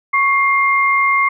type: tone pair together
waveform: sine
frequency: 1108.7 / 2114 Hz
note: C#6 / C7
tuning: 0 / +17 cents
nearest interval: major seventh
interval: 1117 cents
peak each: -14 dBFS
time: 0.13-1.29 s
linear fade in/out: 10 ms
effects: none